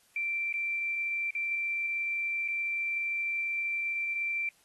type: tone with dropouts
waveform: sine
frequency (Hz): 2349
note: D7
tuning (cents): 0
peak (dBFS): -29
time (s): 0.16-4.49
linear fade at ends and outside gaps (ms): 2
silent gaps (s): 0.527-0.539 / 1.307-1.35 / 2.479-2.484
effects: white hiss -65 dBFS RMS until 4.64 s + AAC 32 kbps